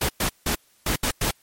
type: noise bursts at uneven times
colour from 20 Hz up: pink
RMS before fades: -23 dBFS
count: 6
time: 0.01-0.09 / 0.2-0.29 / 0.46-0.55 / 0.86-0.96 / 1.03-1.11 / 1.21-1.31 s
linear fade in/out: 5 ms
effects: white hiss -60 dBFS RMS until 1.42 s + MP3 64 kbps